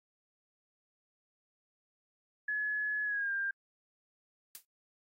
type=tone with pitch glide; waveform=sine; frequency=1700 to 1595.3 Hz; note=G#6 to G6; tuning=+40 to +30 cents; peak=-31 dBFS; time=2.48-3.51 s; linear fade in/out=5 ms; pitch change=-110 cents; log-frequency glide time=3.04-3.32 s
type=noise with exponential decay; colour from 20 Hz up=blue; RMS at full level=-40 dBFS; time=4.55-4.65 s; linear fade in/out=0 ms; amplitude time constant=21 ms
effects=AAC 48 kbps